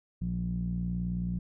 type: tone with low-pass filter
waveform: sawtooth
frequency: 59 Hz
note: A#1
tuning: 22 cents sharp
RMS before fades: -32 dBFS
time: 0.21-1.39 s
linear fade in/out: 5 ms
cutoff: 170 Hz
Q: 7.4
effects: none